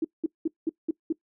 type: tone bursts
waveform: sine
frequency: 322 Hz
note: E4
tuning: 41 cents flat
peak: -22 dBFS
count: 6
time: 0.02-1.126 s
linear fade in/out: 5 ms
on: 26 ms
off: 190 ms
effects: noise-tail reverb RT60 0.1 s tail -21 dB re dry